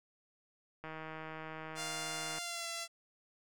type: click train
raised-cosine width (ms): 0.5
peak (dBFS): -30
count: 245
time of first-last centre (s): 0.84-2.384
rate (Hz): 158
type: tone with pitch glide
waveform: 5% pulse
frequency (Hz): 698.5 to 675.5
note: F5 to E5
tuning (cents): 0 to +42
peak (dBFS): -27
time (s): 1.75-2.88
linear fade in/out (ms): 50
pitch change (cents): -58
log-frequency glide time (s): 2.38-2.67
effects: none